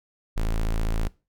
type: tone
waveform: square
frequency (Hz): 27.5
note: A0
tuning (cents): 0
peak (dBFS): -23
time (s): 0.36-1.08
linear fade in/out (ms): 10
effects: noise-tail reverb RT60 0.3 s tail -21 dB re dry